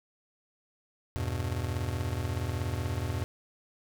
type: chord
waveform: square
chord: E minor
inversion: none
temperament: just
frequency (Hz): 82.41 / 98.89 / 123.61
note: E2 / G2 / B2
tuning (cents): 0 / +16 / +2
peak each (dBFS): -35 / -35 / -36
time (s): 1.16-3.24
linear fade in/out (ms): 0
effects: none